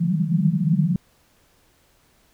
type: band-pass noise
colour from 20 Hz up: pink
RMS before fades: -20 dBFS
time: 0-0.96 s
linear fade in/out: 2 ms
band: 150 to 200 Hz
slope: 96 dB/octave
effects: pink hiss -60 dBFS RMS until 2.33 s